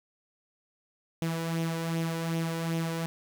sawtooth tone with flanger, 164.81 Hz, E3, in tune, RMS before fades -31 dBFS, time 1.22-3.06 s, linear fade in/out 0 ms, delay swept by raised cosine 0.32 to 2.12 ms, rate 2.6 Hz, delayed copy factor +0.5, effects none

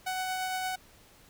sawtooth tone with tremolo, 746 Hz, F#5, 14 cents sharp, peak -26 dBFS, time 0.06-0.76 s, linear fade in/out 10 ms, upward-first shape triangle, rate 8.7 Hz, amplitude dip 25%, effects pink hiss -58 dBFS RMS until 1.29 s

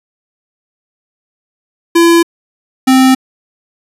square tone pair in turn, 337.7 / 261.2 Hz, E4 / C4, +42 / -3 cents, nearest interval major third, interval 445 cents, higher first, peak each -5 dBFS, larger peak neither, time 1.95-2.23 / 2.87-3.15 s, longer neither, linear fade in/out 10 ms, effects resampled to 32000 Hz

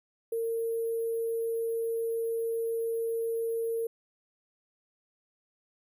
sine tone with sample-and-hold, 457.2 Hz, A#4, 34 cents flat, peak -28 dBFS, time 0.32-3.87 s, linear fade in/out 5 ms, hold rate 11025 Hz, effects none

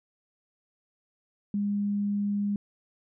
sine tone, 203.6 Hz, G#3, 34 cents flat, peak -25 dBFS, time 1.54-2.56 s, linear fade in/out 2 ms, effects none

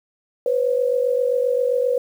sine tone pair together, 493.9 / 541.5 Hz, B4 / C#5, 0 / -41 cents, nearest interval major second, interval 159 cents, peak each -18 / -22 dBFS, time 0.46-1.98 s, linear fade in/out 2 ms, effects 8-bit

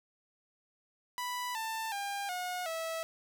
sawtooth tone with pitch steps, 987.8 / 890.3 / 802.3 / 723.1 / 651.7 Hz, B5 / A5 / G5 / F#5 / E5, 0 / +20 / +40 / -40 / -20 cents, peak -31 dBFS, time 1.18-3.03 s, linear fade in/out 0 ms, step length 370 ms, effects none

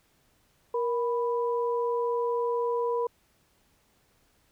sine tone pair together, 471.9 / 987.8 Hz, A#4 / B5, +21 / 0 cents, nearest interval octave + minor second, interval 1279 cents, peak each -26 / -31 dBFS, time 0.74-3.07 s, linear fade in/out 5 ms, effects pink hiss -67 dBFS RMS until 4.51 s

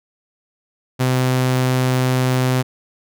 sawtooth tone, 128.2 Hz, C3, 35 cents flat, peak -11 dBFS, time 0.99-2.63 s, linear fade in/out 20 ms, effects none

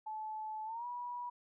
sine tone with pitch glide, 866 to 972.1 Hz, A5 to B5, -28 to -28 cents, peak -39 dBFS, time 0.06-1.3 s, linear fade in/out 10 ms, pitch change +200 cents, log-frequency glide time 0.65-0.86 s, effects none

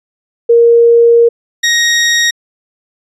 sine / 20% pulse tone pair in turn, 468.1 / 1877.7 Hz, A#4 / A#6, +7 / +12 cents, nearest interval 2 octaves, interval 2405 cents, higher second, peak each -3 dBFS, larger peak neither, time 0.49-1.29 / 1.63-2.31 s, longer first, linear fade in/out 10 ms, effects resampled to 24000 Hz

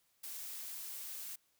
blue noise, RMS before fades -45 dBFS, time 0.23-1.36 s, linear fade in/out 10 ms, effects white hiss -75 dBFS RMS until 1.59 s

